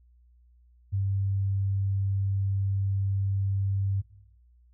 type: tone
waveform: sine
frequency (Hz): 98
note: G2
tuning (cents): 0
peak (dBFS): -24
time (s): 0.92-4.02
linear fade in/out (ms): 20
effects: noise-tail reverb RT60 0.8 s tail -21 dB re dry + added 60 Hz sine -56 dBFS peak until 4.73 s